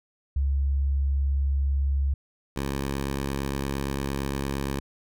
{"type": "tone pair in turn", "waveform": ["sine", "10% pulse"], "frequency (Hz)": [69, 68.73], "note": ["C#2", "C#2"], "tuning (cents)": [-7, -14], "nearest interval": "unison", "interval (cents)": 7, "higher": "first", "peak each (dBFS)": [-21, -19], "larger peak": "second", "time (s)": [[0.36, 2.14], [2.56, 4.8]], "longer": "second", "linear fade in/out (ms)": 5, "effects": []}